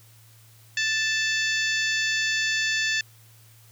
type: harmonic tone with a mistuned harmonic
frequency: 880 Hz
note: A5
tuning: in tune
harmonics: 2 / 3 / 4 / 5 / 6 / 7 / 8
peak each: -25 / -29 / -31 / -33 / -35 / -36 / -37 dBFS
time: 0.77-3.01 s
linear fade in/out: 2 ms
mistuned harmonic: 5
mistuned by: +35 cents
effects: added 112 Hz sine -52 dBFS peak until 3.71 s + white hiss -56 dBFS RMS until 3.71 s